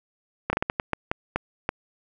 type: slowing click train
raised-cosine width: 0.5 ms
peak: -8 dBFS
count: 10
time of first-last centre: 0.5-1.691 s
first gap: 30 ms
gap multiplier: 1.35
effects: none